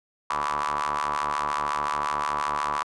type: ring-modulated tone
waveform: sawtooth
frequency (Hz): 73.6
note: D2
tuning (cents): +4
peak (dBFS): -18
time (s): 0.3-2.83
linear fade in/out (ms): 0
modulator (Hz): 1070
effects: resampled to 22050 Hz